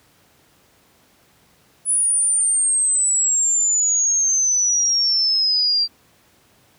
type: exponential sweep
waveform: sine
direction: down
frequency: 9956 to 4699 Hz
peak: -15 dBFS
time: 1.85-5.88 s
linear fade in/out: 50 ms
effects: pink hiss -56 dBFS RMS until 6.78 s + high-pass 80 Hz 12 dB/octave